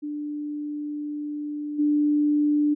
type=tone with level steps; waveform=sine; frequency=295.8 Hz; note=D4; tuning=13 cents sharp; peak=-28 / -18 dBFS; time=0.02-2.75 s; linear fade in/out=20 ms; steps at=1.78 s; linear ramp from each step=20 ms; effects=none